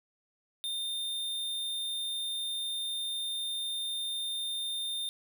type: tone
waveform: square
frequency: 3626 Hz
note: A#7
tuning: 49 cents flat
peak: -33 dBFS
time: 0.64-5.09 s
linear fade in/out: 0 ms
effects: none